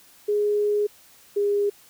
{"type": "tone pair in turn", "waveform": "sine", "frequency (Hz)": [415.3, 407.5], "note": ["G#4", "G#4"], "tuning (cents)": [0, -33], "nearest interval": "unison", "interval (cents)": 33, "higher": "first", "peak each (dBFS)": -19, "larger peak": "neither", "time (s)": [[0.28, 0.87], [1.36, 1.7]], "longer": "first", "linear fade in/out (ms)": 10, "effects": ["white hiss -53 dBFS RMS until 1.89 s"]}